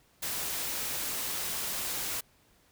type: noise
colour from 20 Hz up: white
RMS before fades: -34 dBFS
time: 0.22-2.21 s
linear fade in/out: 10 ms
effects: pink hiss -65 dBFS RMS until 2.71 s